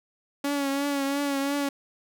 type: tone with vibrato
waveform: sawtooth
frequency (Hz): 280.3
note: C#4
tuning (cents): +19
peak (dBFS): -21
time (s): 0.44-1.69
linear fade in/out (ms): 5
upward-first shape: triangle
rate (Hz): 2.9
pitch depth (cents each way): 46
effects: none